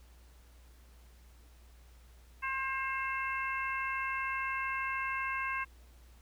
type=harmonic tone; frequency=533 Hz; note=C5; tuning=32 cents sharp; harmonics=2 / 3 / 4 / 5; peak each=-36 / -38 / -39 / -40 dBFS; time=2.42-5.65 s; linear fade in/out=20 ms; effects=added 60 Hz sine -55 dBFS peak until 6.21 s + pink hiss -65 dBFS RMS until 6.21 s